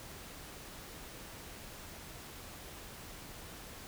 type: silence
effects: pink hiss -49 dBFS RMS until 3.87 s